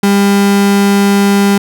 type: tone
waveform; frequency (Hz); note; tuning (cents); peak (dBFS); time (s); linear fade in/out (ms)
35% pulse; 200; G3; +35; -5; 0.03-1.58; 5
effects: none